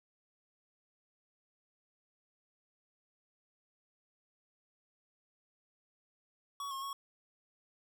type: tone with pitch steps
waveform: square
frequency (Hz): 1124 / 1079 / 1105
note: C#6 / C#6 / C#6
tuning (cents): +24 / -47 / -6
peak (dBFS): -39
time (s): 6.6-6.93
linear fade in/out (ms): 2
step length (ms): 110
effects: none